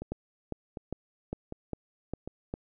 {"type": "two click trains", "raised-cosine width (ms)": 2, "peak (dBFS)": [-24, -20], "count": [4, 7], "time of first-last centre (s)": [[0.02, 2.276], [0.12, 2.539]], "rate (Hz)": [1.33, 2.48], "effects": []}